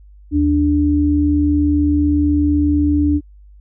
sine tone pair together, 77.8 / 293.7 Hz, D#2 / D4, 0 / 0 cents, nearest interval octave + major seventh, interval 2300 cents, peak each -17 / -13 dBFS, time 0.31-3.21 s, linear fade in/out 50 ms, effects added 50 Hz sine -40 dBFS peak until 3.6 s

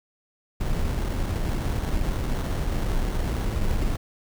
brown noise with sample-and-hold, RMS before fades -25 dBFS, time 0.6-3.97 s, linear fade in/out 10 ms, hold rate 2450 Hz, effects none

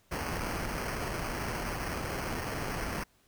pink noise with sample-and-hold, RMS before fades -35 dBFS, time 0.11-3.04 s, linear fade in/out 10 ms, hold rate 3675 Hz, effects pink hiss -67 dBFS RMS until 3.27 s

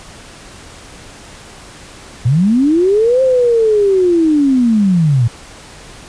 sine linear two-way sweep, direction up then down, 110 to 530 to 110 Hz, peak -8 dBFS, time 2.25-5.28 s, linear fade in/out 10 ms, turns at 3.22 s, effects pink hiss -36 dBFS RMS until 6.08 s + resampled to 22050 Hz

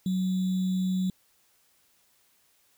sine tone with sample-and-hold, 185.9 Hz, F#3, 8 cents sharp, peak -24 dBFS, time 0.06-1.1 s, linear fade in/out 2 ms, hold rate 3675 Hz, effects white hiss -66 dBFS RMS until 2.77 s

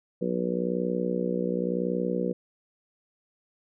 harmonic tone, 60.9 Hz, B1, 24 cents flat, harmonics 3 / 4 / 5 / 6 / 7 / 8 / 9, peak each -30 / -33 / -37 / -33 / -37 / -30 / -40 dBFS, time 0.21-2.33 s, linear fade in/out 10 ms, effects none

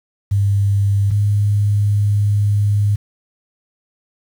sine tone pair in turn, 100 / 102.69 Hz, G2 / G#2, +35 / -19 cents, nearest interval unison, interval 46 cents, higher second, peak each -12 dBFS, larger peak neither, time 0.31-1.11 / 1.11-2.96 s, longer second, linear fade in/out 10 ms, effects 7-bit

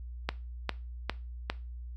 click train, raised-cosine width 0.3 ms, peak -13 dBFS, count 4, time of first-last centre 0.29-1.5 s, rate 2.48 Hz, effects noise-tail reverb RT60 0.3 s tail -19 dB re dry + added 60 Hz sine -39 dBFS peak until 1.96 s

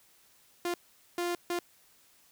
sawtooth tone bursts at uneven times, 349.2 Hz, F4, in tune, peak -26 dBFS, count 3, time 0.65-0.74 / 1.18-1.35 / 1.5-1.59 s, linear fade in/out 2 ms, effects white hiss -63 dBFS RMS until 2.31 s

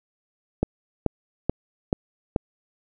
click train, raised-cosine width 2 ms, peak -7 dBFS, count 5, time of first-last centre 0.63-2.362 s, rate 2.31 Hz, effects none

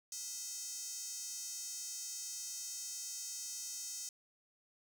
square tone with high-pass filter, 285.7 Hz, D4, 48 cents flat, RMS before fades -44 dBFS, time 0.12-4.09 s, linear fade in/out 2 ms, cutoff 6300 Hz, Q 3.9, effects none

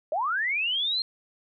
sine linear sweep, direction up, 570 to 4236 Hz, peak -24 dBFS, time 0.12-1.02 s, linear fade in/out 2 ms, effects none

